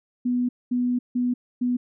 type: tone bursts at uneven times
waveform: sine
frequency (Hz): 246.5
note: B3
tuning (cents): -3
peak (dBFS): -20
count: 4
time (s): 0.25-0.49 / 0.71-0.99 / 1.15-1.34 / 1.61-1.77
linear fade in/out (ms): 10
effects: none